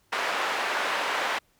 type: band-pass noise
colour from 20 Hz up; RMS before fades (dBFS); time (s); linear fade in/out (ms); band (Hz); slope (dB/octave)
white; -28; 0.12-1.39; 10; 560 to 1800; 12
effects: pink hiss -66 dBFS RMS until 1.59 s